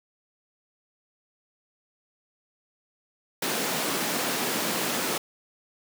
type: high-pass noise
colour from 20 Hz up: pink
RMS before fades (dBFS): -28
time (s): 3.42-5.18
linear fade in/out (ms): 5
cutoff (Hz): 190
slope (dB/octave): 24
effects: none